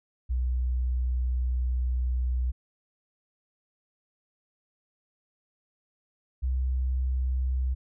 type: tone pair in turn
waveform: sine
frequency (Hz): 62.2 / 64.13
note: B1 / C2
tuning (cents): +13 / -34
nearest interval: minor second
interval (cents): 53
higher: second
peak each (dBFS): -24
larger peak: neither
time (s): 0.29-2.52 / 6.42-7.75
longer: first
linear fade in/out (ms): 20
effects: none